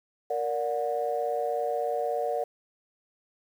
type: chord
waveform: sine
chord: Bb augmented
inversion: none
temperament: just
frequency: 466.2 / 582.7 / 728.4 Hz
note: Bb4 / D5 / F#5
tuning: 0 / -14 / -27 cents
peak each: -30 dBFS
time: 0.3-2.44 s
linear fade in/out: 5 ms
effects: tanh soft clip ceiling -17 dBFS + 9-bit